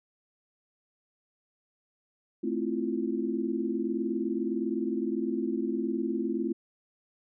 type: chord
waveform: sine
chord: F major seventh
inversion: first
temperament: equal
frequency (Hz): 220 / 261.6 / 329.6 / 349.2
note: A3 / C4 / E4 / F4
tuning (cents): 0 / 0 / 0 / 0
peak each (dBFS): -33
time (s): 2.43-6.53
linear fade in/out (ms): 10
effects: none